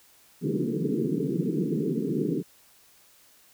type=band-pass noise; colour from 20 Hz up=pink; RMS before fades=-27 dBFS; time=0.41-2.43 s; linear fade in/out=50 ms; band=140 to 450 Hz; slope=96 dB/octave; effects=white hiss -58 dBFS RMS until 3.53 s